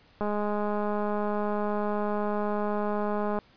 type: click train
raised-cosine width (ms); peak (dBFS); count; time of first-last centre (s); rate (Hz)
1; -17; 662; 0.21-3.388; 208
effects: pink hiss -59 dBFS RMS until 3.56 s + resampled to 11025 Hz